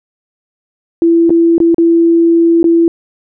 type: tone with dropouts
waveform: sine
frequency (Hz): 334.8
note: E4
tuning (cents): +27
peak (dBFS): -5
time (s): 1.02-2.88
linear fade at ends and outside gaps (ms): 1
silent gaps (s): 1.295-1.304 / 1.581-1.602 / 1.745-1.782 / 2.63-2.642
effects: none